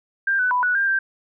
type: tone with pitch steps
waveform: sine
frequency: 1589 / 1498 / 992 / 1474 / 1596 / 1575 Hz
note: G6 / F#6 / B5 / F#6 / G6 / G6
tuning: +23 / +21 / +7 / -7 / +31 / +8 cents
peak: -17 dBFS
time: 0.27-0.99 s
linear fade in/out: 5 ms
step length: 120 ms
effects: none